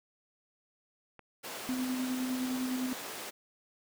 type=clicks; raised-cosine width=0.5 ms; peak=-35 dBFS; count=2; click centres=1.193 / 1.879 s
type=high-pass noise; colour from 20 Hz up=pink; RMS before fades=-42 dBFS; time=1.43-3.31 s; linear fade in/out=20 ms; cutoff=340 Hz; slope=12 dB/octave
type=tone with tremolo; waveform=sine; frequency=255.4 Hz; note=C4; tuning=42 cents flat; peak=-30 dBFS; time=1.69-2.93 s; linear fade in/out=0 ms; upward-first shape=square; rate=9.8 Hz; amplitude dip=30%
effects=none